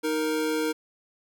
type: tone pair together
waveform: square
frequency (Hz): 312.4 / 466.2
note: D#4 / A#4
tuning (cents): +7 / 0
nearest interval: perfect fifth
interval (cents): 693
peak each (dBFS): -28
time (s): 0.03-0.73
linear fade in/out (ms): 20
effects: none